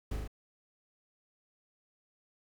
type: noise with echo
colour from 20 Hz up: brown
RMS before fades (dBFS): -35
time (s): 0.11-0.16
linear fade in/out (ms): 5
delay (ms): 39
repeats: 3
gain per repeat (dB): -2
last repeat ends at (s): 0.277
effects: none